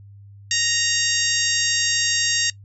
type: harmonic tone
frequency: 932.3 Hz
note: A#5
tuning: in tune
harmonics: 2 / 3 / 4 / 5 / 6 / 7 / 8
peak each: -26 / -26 / -26 / -26 / -26 / -26 / -26 dBFS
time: 0.51-2.5 s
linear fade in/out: 2 ms
effects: noise-tail reverb RT60 0.1 s tail -21 dB re dry + added 100 Hz sine -41 dBFS peak until 2.64 s